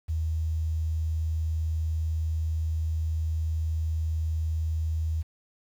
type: tone with quantisation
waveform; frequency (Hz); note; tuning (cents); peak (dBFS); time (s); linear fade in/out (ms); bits
sine; 79.8; D#2; +44; -25; 0.08-5.23; 20; 9
effects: none